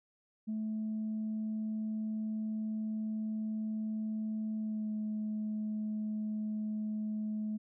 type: tone with pitch glide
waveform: sine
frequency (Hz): 217.2 to 214.1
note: A3 to A3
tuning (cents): -22 to -47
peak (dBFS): -32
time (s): 0.47-7.58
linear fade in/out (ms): 20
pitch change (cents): -25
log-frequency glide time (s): 4.57-4.91
effects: tanh soft clip ceiling -30 dBFS